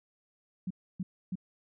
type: tone bursts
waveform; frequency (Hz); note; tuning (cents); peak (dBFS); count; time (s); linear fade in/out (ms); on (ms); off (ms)
sine; 185; F#3; 0; -31; 3; 0.67-1.355; 5; 35; 290
effects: none